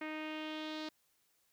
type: tone with low-pass filter sweep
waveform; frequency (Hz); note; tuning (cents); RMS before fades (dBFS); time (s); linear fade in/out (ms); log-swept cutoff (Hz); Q
sawtooth; 310; D#4; -6; -42; 0.01-0.89; 5; 2200 to 4300; 3.2
effects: white hiss -75 dBFS RMS until 1.52 s